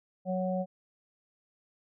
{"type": "harmonic tone", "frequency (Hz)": 185, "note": "F#3", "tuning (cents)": 0, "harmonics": [1, 3, 4], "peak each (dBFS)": [-31, -32, -37], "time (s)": [0.25, 0.66], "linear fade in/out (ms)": 50, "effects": []}